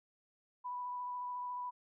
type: tone with vibrato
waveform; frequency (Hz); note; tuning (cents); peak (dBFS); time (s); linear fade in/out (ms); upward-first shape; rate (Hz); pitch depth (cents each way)
sine; 987.8; B5; 0; -38; 0.64-1.71; 20; square; 14; 9
effects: none